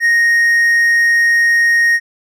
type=tone; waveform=triangle; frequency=1864.7 Hz; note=A#6; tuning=in tune; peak=-7 dBFS; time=0-2 s; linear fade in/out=50 ms; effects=none